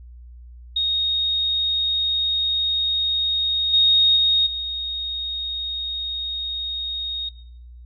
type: tone with level steps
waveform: sine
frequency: 3729 Hz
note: A#7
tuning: in tune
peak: -18 / -12 / -14 / -24 dBFS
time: 0.76-7.29 s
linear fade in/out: 5 ms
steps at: 3.73 / 4.16 / 4.46 s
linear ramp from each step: 10 ms
effects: noise-tail reverb RT60 0.8 s tail -19 dB re dry + added 60 Hz sine -39 dBFS peak until 7.85 s